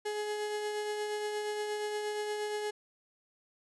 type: tone with tremolo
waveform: 35% pulse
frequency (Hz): 420.4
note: G#4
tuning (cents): +21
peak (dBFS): -30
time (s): 0.05-2.71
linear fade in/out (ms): 10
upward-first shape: triangle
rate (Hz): 8.5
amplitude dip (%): 35
effects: resampled to 24000 Hz